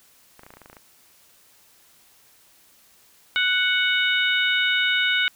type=clicks; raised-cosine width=0.5 ms; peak=-29 dBFS; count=11; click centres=0.394 / 0.434 / 0.465 / 0.505 / 0.538 / 0.57 / 0.617 / 0.659 / 0.699 / 0.73 / 0.768 s
type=harmonic tone; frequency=740 Hz; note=F#5; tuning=in tune; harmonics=2 / 3 / 4 / 5; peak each=-22 / -24 / -25 / -26 dBFS; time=3.36-5.28 s; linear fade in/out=0 ms
effects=white hiss -56 dBFS RMS until 5.35 s